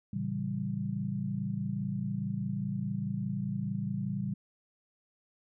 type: chord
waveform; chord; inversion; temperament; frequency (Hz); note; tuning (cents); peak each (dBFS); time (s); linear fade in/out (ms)
sine; A# diminished seventh; none; equal with one note detuned; 113.75 / 138.59 / 164.81 / 196; A#2 / C#3 / E3 / G3; -42 / 0 / 0 / 0; -38 / -37 / -39 / -34; 0.13-4.34; 5
effects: none